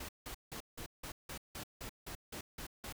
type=noise bursts; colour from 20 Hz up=pink; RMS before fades=-45 dBFS; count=12; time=0-2.926 s; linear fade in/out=5 ms; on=88 ms; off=170 ms; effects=none